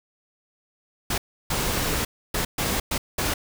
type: noise bursts at uneven times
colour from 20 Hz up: pink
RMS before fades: -25 dBFS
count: 6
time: 1.1-1.18 / 1.5-2.05 / 2.34-2.45 / 2.58-2.8 / 2.91-2.98 / 3.18-3.34 s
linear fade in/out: 5 ms
effects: none